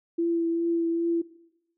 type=tone with vibrato; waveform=sine; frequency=335.5 Hz; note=E4; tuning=31 cents sharp; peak=-22 dBFS; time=0.18-1.22 s; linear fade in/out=10 ms; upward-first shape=triangle; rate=2.5 Hz; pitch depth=17 cents each way; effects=noise-tail reverb RT60 0.8 s tail -17 dB re dry